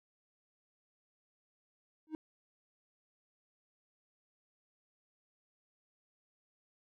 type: tone with exponential growth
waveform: triangle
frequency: 312.8 Hz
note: D#4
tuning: 9 cents sharp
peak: -31 dBFS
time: 2.07-2.15 s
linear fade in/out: 1 ms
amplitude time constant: 17 ms
effects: none